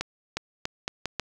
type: accelerating click train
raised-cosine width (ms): 0.2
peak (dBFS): -11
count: 6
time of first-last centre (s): 0.01-1.197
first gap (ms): 360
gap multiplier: 0.79
effects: none